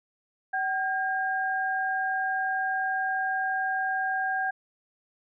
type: tone pair together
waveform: sine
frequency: 761 / 1612.5 Hz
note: F#5 / G6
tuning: +48 / +48 cents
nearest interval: octave + minor second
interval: 1300 cents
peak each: -28 dBFS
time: 0.53-4.51 s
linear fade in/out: 10 ms
effects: none